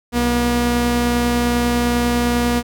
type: tone pair together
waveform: sawtooth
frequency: 62.5 / 240 Hz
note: B1 / B3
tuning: +21 / -49 cents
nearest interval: octave + major seventh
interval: 2330 cents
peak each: -19 / -12 dBFS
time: 0.12-2.63 s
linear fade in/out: 50 ms
effects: none